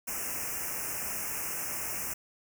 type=band-stop noise; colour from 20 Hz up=white; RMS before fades=-35 dBFS; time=0.07-2.14 s; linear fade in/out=10 ms; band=2800 to 5300 Hz; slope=96 dB/octave; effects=none